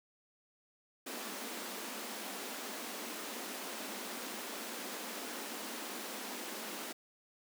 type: high-pass noise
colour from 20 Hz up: pink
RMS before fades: -43 dBFS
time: 1.06-6.93 s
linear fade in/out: 10 ms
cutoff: 200 Hz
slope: 96 dB/octave
effects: none